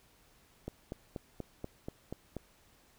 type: click train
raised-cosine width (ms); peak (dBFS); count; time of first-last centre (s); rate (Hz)
2; -25; 8; 0.68-2.367; 4.15
effects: pink hiss -65 dBFS RMS until 2.98 s